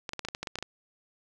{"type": "clicks", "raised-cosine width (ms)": 0.2, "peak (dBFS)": -17, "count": 11, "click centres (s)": [0.092, 0.134, 0.193, 0.25, 0.286, 0.349, 0.43, 0.472, 0.556, 0.587, 0.626], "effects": []}